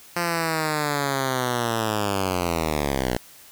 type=linear sweep; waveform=5% pulse; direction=down; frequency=174.6 to 59.5 Hz; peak=-11 dBFS; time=0.16-3.17 s; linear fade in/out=5 ms; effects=white hiss -48 dBFS RMS until 3.51 s